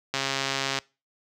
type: click train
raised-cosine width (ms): 0.2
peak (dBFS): -9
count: 89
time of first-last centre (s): 0.14-0.787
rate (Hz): 136
effects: noise-tail reverb RT60 0.3 s tail -24 dB re dry + high-pass 80 Hz 12 dB/octave